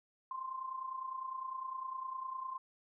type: tone with amplitude modulation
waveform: sine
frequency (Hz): 1046.5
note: C6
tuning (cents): 0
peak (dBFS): -36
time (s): 0.31-2.58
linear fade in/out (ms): 2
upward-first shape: sine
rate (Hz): 29.9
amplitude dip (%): 65
effects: none